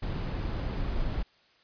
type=noise; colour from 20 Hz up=brown; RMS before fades=-31 dBFS; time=0.02-1.23 s; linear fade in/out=10 ms; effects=white hiss -63 dBFS RMS until 1.63 s + resampled to 11025 Hz